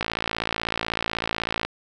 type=click train; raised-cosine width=0.3 ms; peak=-8 dBFS; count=93; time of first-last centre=0.01-1.65 s; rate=56.1 Hz; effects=none